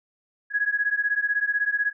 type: beating tone pair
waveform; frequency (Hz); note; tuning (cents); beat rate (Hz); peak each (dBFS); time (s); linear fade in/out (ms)
sine; 1661.2 / 1677.2; G#6 / G#6; 0 / +17; 16; -24 / -25; 0.5-1.93; 50
effects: none